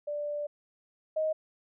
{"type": "tone pair in turn", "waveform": "sine", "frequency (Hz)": [588, 626.4], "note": ["D5", "D#5"], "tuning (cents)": [2, 11], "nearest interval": "minor second", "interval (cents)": 109, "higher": "second", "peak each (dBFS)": [-31, -26], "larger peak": "second", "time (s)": [[0.07, 0.47], [1.16, 1.33]], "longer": "first", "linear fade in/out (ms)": 10, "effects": []}